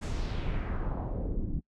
brown noise with low-pass filter sweep, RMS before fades -32 dBFS, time 0.01-1.61 s, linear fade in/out 20 ms, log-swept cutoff 8400 to 210 Hz, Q 1.8, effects noise-tail reverb RT60 0.1 s tail -26 dB re dry

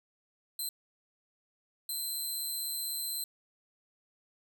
10% pulse tone bursts at uneven times, 4088 Hz, C8, 41 cents flat, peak -27 dBFS, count 2, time 0.59-0.69 / 1.89-3.24 s, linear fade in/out 2 ms, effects none

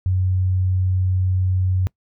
sine tone, 92.7 Hz, F#2, 4 cents sharp, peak -16 dBFS, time 0.06-1.87 s, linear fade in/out 0 ms, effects noise-tail reverb RT60 0.1 s tail -24 dB re dry

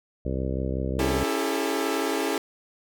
harmonic tone, 65.41 Hz, C2, in tune, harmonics 1 / 2 / 3 / 4 / 5 / 6 / 7 / 8 / 9, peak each -29 / -32 / -34 / -35 / -36 / -37 / -37 / -38 / -39 dBFS, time 0.25-1.24 s, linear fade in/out 5 ms
sawtooth chord, A dominant seventh, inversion first, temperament equal with one note detuned, 277.2 / 329.6 / 401.2 / 440 Hz, C#4 / E4 / G4 / A4, 0 / 0 / +40 / 0 cents, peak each -26 dBFS, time 0.99-2.38 s, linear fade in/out 2 ms
effects none

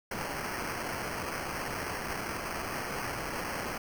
violet noise with sample-and-hold, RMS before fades -36 dBFS, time 0.11-3.78 s, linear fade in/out 5 ms, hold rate 3675 Hz, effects none

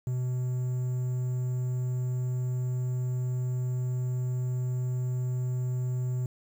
triangle tone with quantisation, 126.1 Hz, B2, 36 cents sharp, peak -25 dBFS, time 0.07-6.26 s, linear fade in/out 2 ms, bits 9, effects none

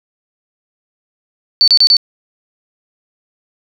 sine tone bursts, 4503 Hz, C#8, 26 cents sharp, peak -5 dBFS, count 4, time 1.61-1.968 s, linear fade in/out 0 ms, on 67 ms, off 30 ms, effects none

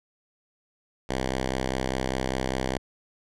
5% pulse tone, 65 Hz, C2, 11 cents flat, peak -15 dBFS, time 1.09-2.78 s, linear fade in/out 5 ms, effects low-pass 8000 Hz 12 dB/octave

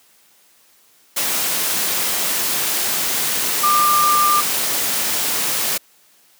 sine tone in noise, 1194 Hz, D6, 28 cents sharp, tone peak -13 dBFS, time 3.63-4.41 s, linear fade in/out 10 ms, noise white, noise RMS -20 dBFS, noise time 1.16-5.78 s, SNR +4 dB, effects white hiss -54 dBFS RMS until 6.39 s + high-pass 150 Hz 12 dB/octave

